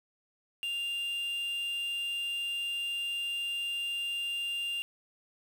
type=tone with quantisation; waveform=triangle; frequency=2794 Hz; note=F7; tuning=in tune; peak=-30 dBFS; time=0.63-4.82 s; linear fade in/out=0 ms; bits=8; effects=none